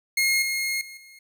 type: tone with level steps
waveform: sawtooth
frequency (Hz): 2149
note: C7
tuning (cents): +46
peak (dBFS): -16 / -21 / -36 / -43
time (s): 0.17-1.19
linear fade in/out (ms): 5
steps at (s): 0.42 / 0.81 / 0.97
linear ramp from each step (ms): 2
effects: none